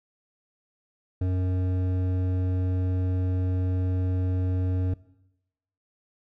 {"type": "tone with hard clipping", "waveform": "triangle", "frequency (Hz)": 92.1, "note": "F#2", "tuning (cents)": -7, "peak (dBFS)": -25, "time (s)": [1.21, 4.94], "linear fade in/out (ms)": 5, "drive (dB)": 15, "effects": ["noise-tail reverb RT60 0.9 s tail -19 dB re dry"]}